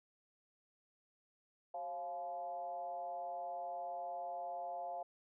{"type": "tone with frequency modulation", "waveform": "sine", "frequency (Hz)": 698.5, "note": "F5", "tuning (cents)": 0, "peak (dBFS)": -40, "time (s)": [1.74, 5.03], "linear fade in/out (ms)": 5, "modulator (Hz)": 160, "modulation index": 0.8, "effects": []}